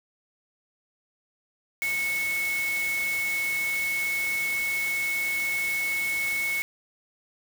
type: tone in noise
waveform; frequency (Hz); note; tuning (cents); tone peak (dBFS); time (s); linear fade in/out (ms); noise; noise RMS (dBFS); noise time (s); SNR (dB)
sine; 2201; C#7; -13; -25; 1.82-6.62; 0; white; -36; 1.82-6.62; +8
effects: none